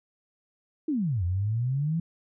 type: exponential two-way sweep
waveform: sine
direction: down then up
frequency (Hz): 331.8 to 85.2 to 170.4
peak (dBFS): -24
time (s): 0.88-2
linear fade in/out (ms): 5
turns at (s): 1.24
effects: none